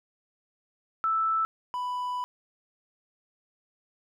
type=tone pair in turn; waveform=sine / triangle; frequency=1318.5 / 991.5 Hz; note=E6 / B5; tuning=0 / +7 cents; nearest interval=perfect fourth; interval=493 cents; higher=first; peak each=-23 / -27 dBFS; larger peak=first; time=1.04-1.45 / 1.74-2.24 s; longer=second; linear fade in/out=0 ms; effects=none